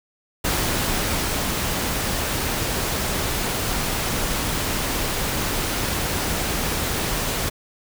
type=noise with ADSR envelope; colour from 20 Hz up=pink; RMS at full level=-22 dBFS; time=0.44-7.5 s; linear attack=11 ms; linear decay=1100 ms; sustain=-2 dB; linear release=18 ms; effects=none